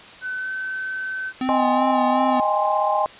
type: tone with pitch glide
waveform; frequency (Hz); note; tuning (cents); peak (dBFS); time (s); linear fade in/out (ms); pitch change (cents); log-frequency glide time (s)
sine; 1512 to 1530.5; F#6 to G6; +37 to -42; -25; 0.21-1.33; 50; +21; 0.36-0.5
type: tone with vibrato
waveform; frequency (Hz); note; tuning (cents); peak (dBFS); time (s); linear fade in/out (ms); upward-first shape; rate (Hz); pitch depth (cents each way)
square; 255.3; C4; -42; -22; 1.41-2.4; 2; sine; 2.7; 35
type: chord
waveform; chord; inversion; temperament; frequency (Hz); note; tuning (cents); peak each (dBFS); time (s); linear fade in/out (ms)
sine; Ab major seventh; second; equal with one note detuned; 622.3 / 794.5 / 830.6 / 1046.5; Eb5 / G5 / Ab5 / C6; 0 / +23 / 0 / 0; -23; 1.49-3.06; 0
effects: white hiss -42 dBFS RMS until 3.19 s + resampled to 8000 Hz